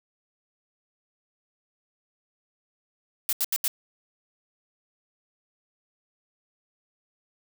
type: noise bursts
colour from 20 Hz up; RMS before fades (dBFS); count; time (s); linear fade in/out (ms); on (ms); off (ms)
blue; -25; 4; 3.29-3.679; 0; 38; 79
effects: none